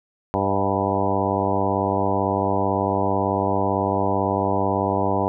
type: harmonic tone with a mistuned harmonic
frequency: 98 Hz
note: G2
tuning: in tune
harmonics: 1 / 2 / 3 / 4 / 5 / 6 / 7 / 8 / 9 / 10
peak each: -28 / -28 / -28 / -28 / -28 / -28 / -28 / -28 / -28 / -28 dBFS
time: 0.34-5.28 s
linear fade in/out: 0 ms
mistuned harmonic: 6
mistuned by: +39 cents
effects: none